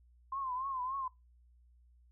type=tone with vibrato; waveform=sine; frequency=1046.5 Hz; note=C6; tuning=in tune; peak=-35 dBFS; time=0.32-1.08 s; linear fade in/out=5 ms; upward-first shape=triangle; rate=3.5 Hz; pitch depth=110 cents each way; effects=noise-tail reverb RT60 0.2 s tail -20 dB re dry + added 60 Hz sine -61 dBFS peak until 2.11 s